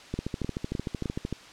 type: two click trains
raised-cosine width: 3 ms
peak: -17 / -17 dBFS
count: 16 / 4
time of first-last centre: 0.19-1.326 / 0.14-1.057 s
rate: 13.2 / 3.27 Hz
effects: white hiss -48 dBFS RMS until 1.52 s + low-pass 5000 Hz 12 dB/octave